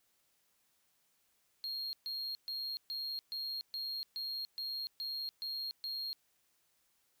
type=tone bursts; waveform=triangle; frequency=4247 Hz; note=C8; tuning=25 cents sharp; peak=-36 dBFS; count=11; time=1.64-6.13 s; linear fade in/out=0 ms; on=290 ms; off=130 ms; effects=white hiss -75 dBFS RMS until 7.2 s